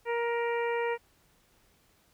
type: harmonic tone with a mistuned harmonic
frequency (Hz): 470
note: A#4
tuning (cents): +14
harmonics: 1 / 2 / 3 / 4 / 5 / 6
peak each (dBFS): -29 / -34 / -42 / -38 / -40 / -48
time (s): 0.05-0.98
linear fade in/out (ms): 50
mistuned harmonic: 6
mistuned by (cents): -21
effects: pink hiss -66 dBFS RMS until 2.13 s